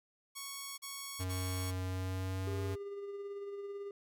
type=tone bursts; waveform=5% pulse; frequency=1108.7 Hz; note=C#6; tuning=in tune; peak=-30 dBFS; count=3; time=0.35-1.718 s; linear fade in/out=20 ms; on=430 ms; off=39 ms
type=tone with pitch glide; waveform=square; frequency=92.5 to 95.05 Hz; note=F#2 to F#2; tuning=0 to +47 cents; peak=-36 dBFS; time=1.19-2.76 s; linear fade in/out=20 ms; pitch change=+47 cents; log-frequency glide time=1.81-2.61 s
type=tone with tremolo; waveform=triangle; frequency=401.8 Hz; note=G4; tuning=43 cents sharp; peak=-37 dBFS; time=2.47-3.91 s; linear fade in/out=2 ms; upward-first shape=sine; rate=18 Hz; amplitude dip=35%
effects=none